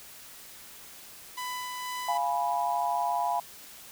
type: tone with tremolo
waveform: sawtooth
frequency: 998 Hz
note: B5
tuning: 18 cents sharp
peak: -29 dBFS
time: 1.37-2.18 s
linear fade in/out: 10 ms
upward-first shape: sine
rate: 2.1 Hz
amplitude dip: 25%
type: chord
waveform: sine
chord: F diminished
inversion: none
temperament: equal with one note detuned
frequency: 698.5 / 830.6 / 983.2 Hz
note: F5 / Ab5 / Cb6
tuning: 0 / 0 / -8 cents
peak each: -30 dBFS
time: 2.08-3.4 s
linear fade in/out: 5 ms
effects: white hiss -48 dBFS RMS until 3.91 s